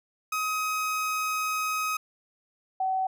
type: tone pair in turn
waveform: 30% pulse / sine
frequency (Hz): 1264 / 757.7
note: D#6 / F#5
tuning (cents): +27 / +41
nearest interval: major sixth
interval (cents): 886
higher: first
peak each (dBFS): -24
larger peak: neither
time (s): 0.32-1.97 / 2.8-3.07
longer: first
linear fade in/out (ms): 5
effects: none